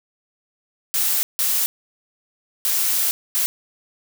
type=noise bursts at uneven times; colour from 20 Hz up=blue; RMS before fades=-20 dBFS; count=4; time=0.94-1.23 / 1.39-1.66 / 2.65-3.11 / 3.35-3.46 s; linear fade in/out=0 ms; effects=none